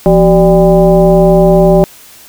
sine tone with frequency modulation, 380.9 Hz, G4, 50 cents flat, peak -3 dBFS, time 0.06-1.84 s, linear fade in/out 0 ms, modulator 210 Hz, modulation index 1.5, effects white hiss -37 dBFS RMS until 2.28 s

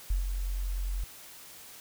sine tone with ADSR envelope, 45.15 Hz, F#1, 42 cents flat, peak -23 dBFS, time 0.1-1.04 s, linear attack 6 ms, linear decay 130 ms, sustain -6 dB, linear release 4 ms, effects white hiss -49 dBFS RMS until 1.8 s

